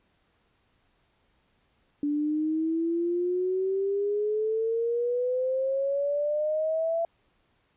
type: exponential sweep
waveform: sine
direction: up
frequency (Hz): 289.4 to 674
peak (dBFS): -24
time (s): 2.03-7.05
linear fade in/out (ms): 2
effects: pink hiss -69 dBFS RMS until 7.76 s + resampled to 8000 Hz